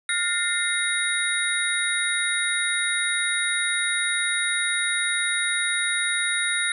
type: tone cluster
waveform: sine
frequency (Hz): 1418 / 1818 / 2096 / 3777 / 9460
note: F6 / A#6 / C7 / A#7 / D9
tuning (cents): +26 / -44 / +2 / +22 / +12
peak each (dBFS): -28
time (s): 0.09-6.72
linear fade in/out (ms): 2
effects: none